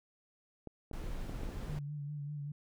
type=clicks; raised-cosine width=2 ms; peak=-31 dBFS; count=5; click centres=0.673 / 0.913 / 1.295 / 1.433 / 1.49 s
type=noise; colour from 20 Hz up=brown; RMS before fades=-40 dBFS; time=0.93-1.79 s; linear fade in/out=2 ms
type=tone with vibrato; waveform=sine; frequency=146 Hz; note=D3; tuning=10 cents flat; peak=-38 dBFS; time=1.69-2.52 s; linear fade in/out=5 ms; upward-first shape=sine; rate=5.1 Hz; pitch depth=40 cents each way
effects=none